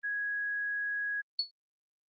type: tone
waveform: sine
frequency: 1661.2 Hz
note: G#6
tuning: in tune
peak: -31 dBFS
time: 0.03-1.22 s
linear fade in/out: 20 ms
type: tone with exponential decay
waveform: sine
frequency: 4411 Hz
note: C#8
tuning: 9 cents flat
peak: -24 dBFS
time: 1.39-1.51 s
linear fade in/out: 2 ms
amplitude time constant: 26 ms
effects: Opus 32 kbps